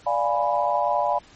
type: chord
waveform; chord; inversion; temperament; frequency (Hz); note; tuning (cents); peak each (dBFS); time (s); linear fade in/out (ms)
sine; D diminished seventh; none; equal; 587.3 / 698.5 / 830.6 / 987.8; D5 / F5 / Ab5 / Cb6; 0 / 0 / 0 / 0; -25; 0.06-1.19; 10
effects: pink hiss -51 dBFS RMS until 1.35 s + MP3 32 kbps